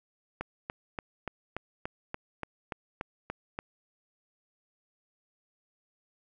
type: click train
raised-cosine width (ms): 0.5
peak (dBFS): -19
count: 12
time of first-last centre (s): 0.41-3.589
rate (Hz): 3.46
effects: none